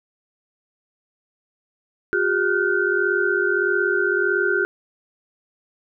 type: tone cluster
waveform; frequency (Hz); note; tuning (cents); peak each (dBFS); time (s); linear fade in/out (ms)
sine; 361.9 / 403.5 / 1428 / 1524; F#4 / G#4 / F6 / G6; -38 / -50 / +38 / -49; -23; 2.13-4.65; 0
effects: none